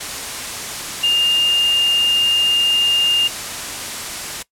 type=tone in noise; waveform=sine; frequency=2816 Hz; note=F7; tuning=14 cents sharp; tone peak=-12 dBFS; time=1.03-3.28 s; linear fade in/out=10 ms; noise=white; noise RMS=-26 dBFS; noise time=0-4.43 s; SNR=+11 dB; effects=noise-tail reverb RT60 0.1 s tail -20 dB re dry + low-pass 10000 Hz 12 dB/octave